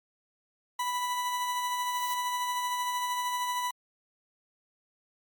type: tone with tremolo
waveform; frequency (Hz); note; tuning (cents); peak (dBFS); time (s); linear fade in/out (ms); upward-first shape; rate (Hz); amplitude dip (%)
40% pulse; 987.8; B5; 0; -27; 0.79-3.71; 5; sine; 13; 30
type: noise with exponential growth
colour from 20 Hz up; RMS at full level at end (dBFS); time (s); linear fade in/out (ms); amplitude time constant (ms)
violet; -37; 1.49-2.14; 1; 140
effects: Opus 48 kbps